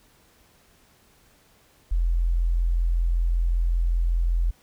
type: tone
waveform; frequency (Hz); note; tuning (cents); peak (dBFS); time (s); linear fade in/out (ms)
sine; 42.62; F1; -41; -19; 1.91-4.51; 10
effects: pink hiss -59 dBFS RMS until 4.62 s